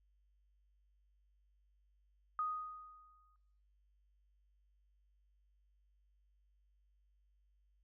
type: tone with exponential decay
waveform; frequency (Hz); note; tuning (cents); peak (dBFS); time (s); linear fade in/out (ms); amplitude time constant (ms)
sine; 1244.5; D#6; 0; -33; 2.39-3.36; 1; 210
effects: noise-tail reverb RT60 0.8 s tail -20 dB re dry + added 50 Hz sine -70 dBFS peak until 7.83 s